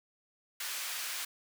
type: high-pass noise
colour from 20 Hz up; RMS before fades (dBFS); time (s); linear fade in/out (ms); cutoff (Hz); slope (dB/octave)
pink; -38; 0.6-1.25; 5; 1700; 12
effects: none